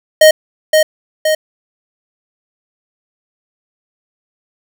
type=tone with echo; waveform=square; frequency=622.3 Hz; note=D#5; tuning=in tune; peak=-3 dBFS; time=0.21-0.31 s; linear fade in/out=5 ms; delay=520 ms; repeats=2; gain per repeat=-4 dB; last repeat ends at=1.35 s; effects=none